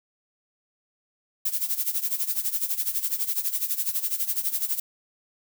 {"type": "noise with tremolo", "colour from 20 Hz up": "violet", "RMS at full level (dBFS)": -24, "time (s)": [1.45, 4.8], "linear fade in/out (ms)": 5, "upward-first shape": "sine", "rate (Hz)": 12, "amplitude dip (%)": 80, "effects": []}